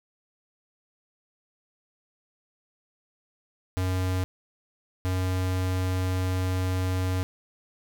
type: tone bursts at uneven times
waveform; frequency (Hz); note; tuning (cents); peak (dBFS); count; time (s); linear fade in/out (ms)
square; 92.5; F#2; 0; -25; 2; 3.77-4.24 / 5.05-7.23; 0
effects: none